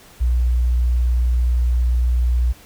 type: tone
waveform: sine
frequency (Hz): 60.7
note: B1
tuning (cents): -29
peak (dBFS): -13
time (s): 0.2-2.53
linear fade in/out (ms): 20
effects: tanh soft clip ceiling -10 dBFS + pink hiss -46 dBFS RMS until 2.65 s